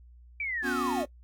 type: linear sweep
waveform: sine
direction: down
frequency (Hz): 2349 to 553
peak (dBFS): -30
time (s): 0.4-1.05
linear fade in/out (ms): 2
type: chord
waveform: square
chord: B suspended second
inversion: none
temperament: equal with one note detuned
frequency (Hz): 246.9 / 277.2 / 362.4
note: B3 / C#4 / F#4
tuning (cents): 0 / 0 / -36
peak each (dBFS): -34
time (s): 0.62-1.06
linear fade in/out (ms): 50
effects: noise-tail reverb RT60 0.1 s tail -19 dB re dry + added 60 Hz sine -50 dBFS peak until 1.23 s